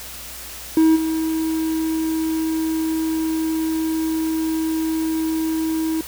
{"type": "tone with level steps", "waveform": "triangle", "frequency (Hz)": 320, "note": "D#4", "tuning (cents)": 49, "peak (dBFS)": [-9, -17], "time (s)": [0.77, 6.01], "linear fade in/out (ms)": 2, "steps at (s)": 0.95, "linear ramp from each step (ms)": 20, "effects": ["added 60 Hz sine -43 dBFS peak until 6.07 s", "white hiss -35 dBFS RMS until 6.07 s"]}